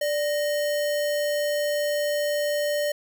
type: tone with sample-and-hold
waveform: sine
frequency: 587.3 Hz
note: D5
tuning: in tune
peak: -22 dBFS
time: 0.01-2.92 s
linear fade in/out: 5 ms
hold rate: 2450 Hz
effects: none